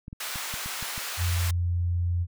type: clicks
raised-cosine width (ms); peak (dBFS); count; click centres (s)
5; -26; 7; 0.081 / 0.129 / 0.358 / 0.54 / 0.66 / 0.827 / 0.979
type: high-pass noise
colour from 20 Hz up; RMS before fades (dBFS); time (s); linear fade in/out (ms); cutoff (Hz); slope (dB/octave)
pink; -34; 0.2-1.51; 5; 1100; 12
type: tone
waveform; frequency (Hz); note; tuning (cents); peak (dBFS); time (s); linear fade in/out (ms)
sine; 87.31; F2; 0; -23; 1.17-2.27; 50
effects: none